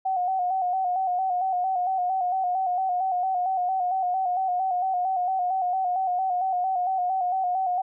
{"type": "tone with vibrato", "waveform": "sine", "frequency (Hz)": 740, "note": "F#5", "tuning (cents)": 0, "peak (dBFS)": -22, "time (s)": [0.05, 7.82], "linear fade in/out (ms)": 10, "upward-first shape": "square", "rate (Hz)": 4.4, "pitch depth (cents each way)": 50, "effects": []}